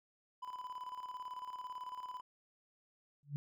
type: tone with tremolo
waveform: triangle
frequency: 1001 Hz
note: B5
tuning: 23 cents sharp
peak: -39 dBFS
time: 0.42-2.21 s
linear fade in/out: 10 ms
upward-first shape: square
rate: 18 Hz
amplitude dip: 60%
type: tone with exponential growth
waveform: sine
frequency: 143.9 Hz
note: D3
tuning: 35 cents flat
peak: -32 dBFS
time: 3.23-3.36 s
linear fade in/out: 0 ms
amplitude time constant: 28 ms
effects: none